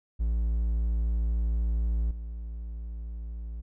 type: tone with level steps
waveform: triangle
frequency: 56.5 Hz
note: A1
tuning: 47 cents sharp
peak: -22 / -32 dBFS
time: 0.19-3.62 s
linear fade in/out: 20 ms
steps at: 2.11 s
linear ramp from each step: 2 ms
effects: none